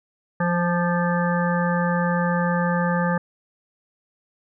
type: harmonic tone with a mistuned harmonic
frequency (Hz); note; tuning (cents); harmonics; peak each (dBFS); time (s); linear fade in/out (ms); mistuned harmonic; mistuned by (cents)
174.61; F3; 0; 1 / 3 / 5 / 7 / 9 / 10; -21 / -26 / -28 / -29 / -31 / -31; 0.4-3.18; 5; 7; -24
effects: none